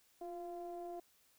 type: ring-modulated tone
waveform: triangle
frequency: 169.9 Hz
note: F3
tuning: 47 cents flat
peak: -38 dBFS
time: 0.21-1 s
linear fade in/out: 5 ms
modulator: 522 Hz
effects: white hiss -71 dBFS RMS until 1.38 s